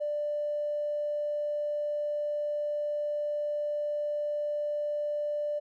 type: tone with tanh clipping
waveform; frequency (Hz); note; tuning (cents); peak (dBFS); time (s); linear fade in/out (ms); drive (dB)
triangle; 591; D5; +11; -28; 0-5.6; 20; 2
effects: none